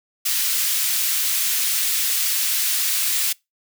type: high-pass noise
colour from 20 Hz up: white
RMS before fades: -21 dBFS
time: 0.25-3.33 s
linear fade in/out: 10 ms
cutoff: 2100 Hz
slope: 12 dB/octave
effects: noise-tail reverb RT60 0.2 s tail -24 dB re dry